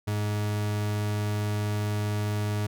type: tone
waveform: 40% pulse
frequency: 104.6 Hz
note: G#2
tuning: 13 cents sharp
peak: -25 dBFS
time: 0.07-2.67 s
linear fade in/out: 10 ms
effects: none